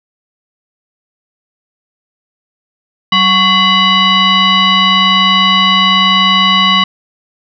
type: tone with frequency modulation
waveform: sine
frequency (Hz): 2032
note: B6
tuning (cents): +49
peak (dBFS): -6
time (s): 3.12-6.84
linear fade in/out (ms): 5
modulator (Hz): 921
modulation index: 1.8
effects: none